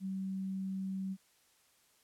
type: tone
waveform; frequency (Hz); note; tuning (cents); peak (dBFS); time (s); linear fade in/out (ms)
sine; 191.1; G3; -44; -35; 0-1.17; 50
effects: white hiss -69 dBFS RMS until 2.03 s + low-pass 12000 Hz 12 dB/octave